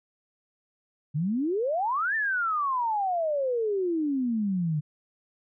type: exponential two-way sweep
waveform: sine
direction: up then down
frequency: 139.2 to 1811 to 145.6 Hz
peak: -24 dBFS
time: 1.14-4.81 s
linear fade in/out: 20 ms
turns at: 2.15 s
effects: none